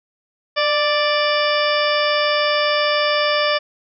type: harmonic tone with a mistuned harmonic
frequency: 587.3 Hz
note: D5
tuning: in tune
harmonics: 1 / 2 / 3 / 4 / 5 / 6 / 8 / 9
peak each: -19 / -22 / -24 / -25 / -26 / -27 / -28 / -29 dBFS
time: 0.56-3.59 s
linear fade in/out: 20 ms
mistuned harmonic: 1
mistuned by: +24 cents
effects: none